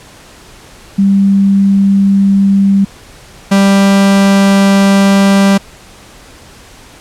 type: tone pair in turn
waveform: sine / 45% pulse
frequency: 196.9 / 196.9 Hz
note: G3 / G3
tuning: +8 / +8 cents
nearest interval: unison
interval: 0 cents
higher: neither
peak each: -5 dBFS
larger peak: neither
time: 0.98-2.85 / 3.51-5.58 s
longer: second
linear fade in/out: 10 ms
effects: pink hiss -37 dBFS RMS until 7 s + low-pass 10000 Hz 12 dB/octave